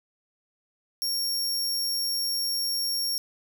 sawtooth tone, 5530 Hz, F8, 18 cents flat, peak -23 dBFS, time 1.02-3.18 s, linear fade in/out 0 ms, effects none

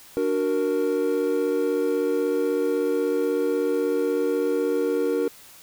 triangle chord, D augmented, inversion none, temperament equal, 293.7 / 370 / 466.2 Hz, D4 / F#4 / A#4, 0 / 0 / 0 cents, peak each -25 / -25 / -21 dBFS, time 0.17-5.28 s, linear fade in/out 0 ms, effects white hiss -48 dBFS RMS until 5.62 s

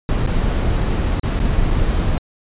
brown noise with dropouts, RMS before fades -17 dBFS, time 0.09-2.18 s, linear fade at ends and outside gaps 1 ms, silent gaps 0.264-0.273 / 1.196-1.233 / 1.393-1.4 / 1.705-1.709 s, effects resampled to 8000 Hz

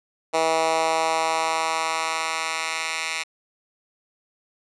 10% pulse tone with high-pass filter sweep, 161.5 Hz, E3, 35 cents flat, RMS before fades -24 dBFS, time 0.33-3.24 s, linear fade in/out 20 ms, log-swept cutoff 570 to 2000 Hz, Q 1.4, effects resampled to 22050 Hz

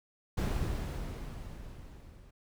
brown noise with level ramp, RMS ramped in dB -29 to -55 dBFS, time 0.37-2.31 s, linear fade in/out 10 ms, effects none

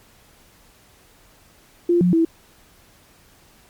sine tone with pitch steps, 346.9 / 178.1 / 328.7 Hz, F4 / F3 / E4, -12 / +34 / -5 cents, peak -13 dBFS, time 1.89-2.25 s, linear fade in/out 5 ms, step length 120 ms, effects pink hiss -53 dBFS RMS until 3.69 s + MP3 96 kbps

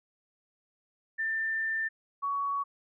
sine tone pair in turn, 1787 / 1122.9 Hz, A6 / C#6, +26 / +22 cents, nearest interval minor sixth, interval 804 cents, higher first, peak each -28 dBFS, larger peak neither, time 1.18-1.89 / 2.22-2.64 s, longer first, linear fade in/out 20 ms, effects none

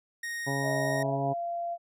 45% pulse tone, 1864.7 Hz, A#6, in tune, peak -33 dBFS, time 0.23-1.03 s, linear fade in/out 5 ms
harmonic tone, 138.3 Hz, C#3, 4 cents flat, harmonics 1 / 2 / 3 / 4 / 5 / 6 / 7, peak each -32 / -35 / -37 / -38 / -39 / -40 / -40 dBFS, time 0.46-1.34 s, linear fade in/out 20 ms
sine tone with pitch glide, 634 to 687.4 Hz, D#5 to F5, +32 to -28 cents, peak -30 dBFS, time 0.62-1.78 s, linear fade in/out 50 ms, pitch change +140 cents, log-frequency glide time 0.92-1.2 s
effects resampled to 32000 Hz

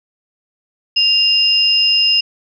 sine tone pair together, 2803 / 5088 Hz, F7 / D#8, +6 / +38 cents, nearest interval minor seventh, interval 1032 cents, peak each -13 dBFS, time 0.96-2.21 s, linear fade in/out 10 ms, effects none

